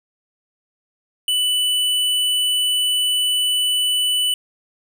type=tone; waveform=square; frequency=2980 Hz; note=F#7; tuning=12 cents sharp; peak=-17 dBFS; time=1.28-4.34 s; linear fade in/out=2 ms; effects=none